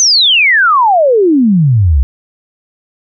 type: exponential sweep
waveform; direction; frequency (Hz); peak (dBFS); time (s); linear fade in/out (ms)
sine; down; 6350 to 61.9; -5; 0-2.03; 0
effects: none